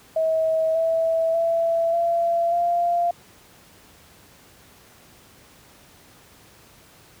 sine tone with pitch steps, 642 / 654.4 / 666.9 / 679.8 / 692.9 Hz, E5 / E5 / E5 / F5 / F5, -46 / -13 / +20 / -47 / -14 cents, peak -18 dBFS, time 0.16-3.11 s, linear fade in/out 5 ms, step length 590 ms, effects pink hiss -51 dBFS RMS until 7.2 s + high-pass 60 Hz 12 dB/octave

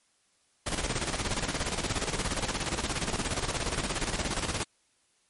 pink noise with tremolo, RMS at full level -29 dBFS, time 0.66-4.64 s, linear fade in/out 10 ms, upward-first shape square, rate 17 Hz, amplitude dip 60%, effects white hiss -69 dBFS RMS until 5.29 s + MP3 48 kbps

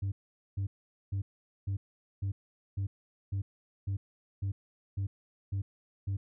sine tone bursts, 98 Hz, G2, in tune, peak -27 dBFS, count 12, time 0.02-6.17 s, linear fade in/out 10 ms, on 100 ms, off 450 ms, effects tanh soft clip ceiling -29 dBFS

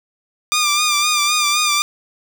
10% pulse tone with vibrato, 1200 Hz, D6, 37 cents sharp, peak -6 dBFS, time 0.52-1.82 s, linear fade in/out 0 ms, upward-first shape sine, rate 3.9 Hz, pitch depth 44 cents each way, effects 7-bit

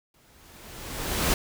pink noise with exponential growth, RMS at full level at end -22 dBFS, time 0.14-1.34 s, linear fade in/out 2 ms, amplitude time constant 260 ms, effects none

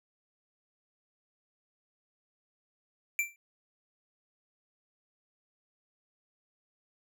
square tone with exponential decay, 2349 Hz, D7, in tune, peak -24 dBFS, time 3.19-3.36 s, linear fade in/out 1 ms, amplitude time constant 35 ms, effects none

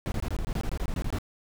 brown noise bursts, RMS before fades -29 dBFS, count 14, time 0.06-1.185 s, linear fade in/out 0 ms, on 59 ms, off 23 ms, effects none

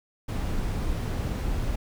brown noise, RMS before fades -28 dBFS, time 0.28-1.76 s, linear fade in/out 10 ms, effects none

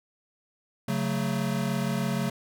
square chord, F# minor, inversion second, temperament equal with one note detuned, 138.59 / 185 / 222.2 Hz, C#3 / F#3 / A3, 0 / 0 / +17 cents, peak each -31 dBFS, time 0.88-2.3 s, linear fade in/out 5 ms, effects none

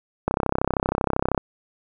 click train, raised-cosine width 1 ms, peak -6 dBFS, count 37, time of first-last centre 0.28-1.378 s, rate 32.8 Hz, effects none

